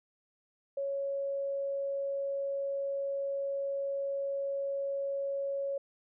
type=tone; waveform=sine; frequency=554.4 Hz; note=C#5; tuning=in tune; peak=-31 dBFS; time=0.77-5.78 s; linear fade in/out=5 ms; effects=none